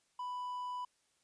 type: tone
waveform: triangle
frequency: 992 Hz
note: B5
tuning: 7 cents sharp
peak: -36 dBFS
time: 0.19-0.85 s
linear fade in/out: 5 ms
effects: white hiss -75 dBFS RMS until 1.23 s + resampled to 22050 Hz

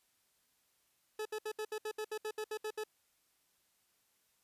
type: tone bursts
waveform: 40% pulse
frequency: 430 Hz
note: A4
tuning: 40 cents flat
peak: -36 dBFS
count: 13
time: 1.19-2.838 s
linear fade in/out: 5 ms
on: 64 ms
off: 68 ms
effects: white hiss -75 dBFS RMS until 4.43 s + resampled to 32000 Hz

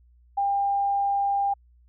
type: tone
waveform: sine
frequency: 799 Hz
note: G5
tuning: 33 cents sharp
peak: -21 dBFS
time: 0.37-1.54 s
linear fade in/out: 10 ms
effects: added 60 Hz sine -54 dBFS peak until 1.88 s

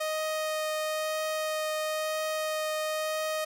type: tone with vibrato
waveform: sawtooth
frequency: 622 Hz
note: D#5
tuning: 1 cent flat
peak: -25 dBFS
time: 0-3.45 s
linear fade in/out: 10 ms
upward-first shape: triangle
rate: 1 Hz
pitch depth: 9 cents each way
effects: none

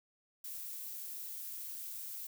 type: noise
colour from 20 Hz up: violet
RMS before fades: -44 dBFS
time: 0.44-2.27 s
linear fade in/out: 5 ms
effects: none

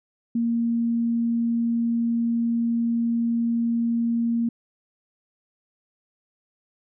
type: tone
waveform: sine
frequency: 232.9 Hz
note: A#3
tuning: 1 cent flat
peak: -20 dBFS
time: 0.35-4.49 s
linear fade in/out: 5 ms
effects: none

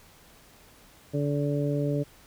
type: harmonic tone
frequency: 144.4 Hz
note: D3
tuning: 29 cents flat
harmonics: 1 / 2 / 3 / 4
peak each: -27 / -30 / -32 / -33 dBFS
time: 1.13-2.04 s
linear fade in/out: 20 ms
effects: pink hiss -55 dBFS RMS until 2.26 s

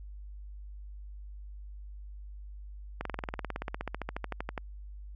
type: slowing click train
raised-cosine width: 0.5 ms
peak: -19 dBFS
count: 26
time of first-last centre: 3.01-4.578 s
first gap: 43 ms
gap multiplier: 1.03
effects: added 50 Hz sine -42 dBFS peak until 5.15 s

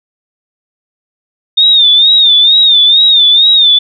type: tone with vibrato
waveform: sine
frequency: 3643 Hz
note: A#7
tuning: 41 cents flat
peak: -3 dBFS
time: 1.57-3.79 s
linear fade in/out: 10 ms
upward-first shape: sine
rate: 2.2 Hz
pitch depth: 93 cents each way
effects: none

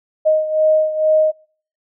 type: beating tone pair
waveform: sine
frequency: 622.3 / 624.5 Hz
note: D#5 / D#5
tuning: 0 / +6 cents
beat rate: 2.2 Hz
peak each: -13 / -18 dBFS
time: 0.25-1.32 s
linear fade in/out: 20 ms
effects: noise-tail reverb RT60 0.5 s tail -26 dB re dry

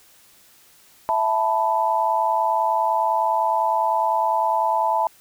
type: chord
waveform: sine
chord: E suspended fourth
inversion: none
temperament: just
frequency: 659.3 / 879 / 988.9 Hz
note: E5 / A5 / B5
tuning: 0 / -2 / +2 cents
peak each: -24 / -20 / -23 dBFS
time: 1.09-5.07 s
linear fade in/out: 0 ms
effects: white hiss -53 dBFS RMS until 5.2 s

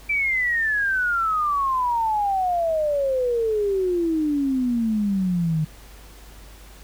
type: exponential sweep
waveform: sine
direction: down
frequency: 2344 to 152.6 Hz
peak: -19 dBFS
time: 0.09-5.65 s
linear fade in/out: 10 ms
effects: added 50 Hz sine -43 dBFS peak until 6.83 s + pink hiss -48 dBFS RMS until 6.83 s

